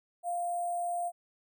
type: tone with sample-and-hold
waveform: sine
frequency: 698.5 Hz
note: F5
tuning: in tune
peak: -30 dBFS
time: 0.23-1.12 s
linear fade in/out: 50 ms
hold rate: 8820 Hz
effects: none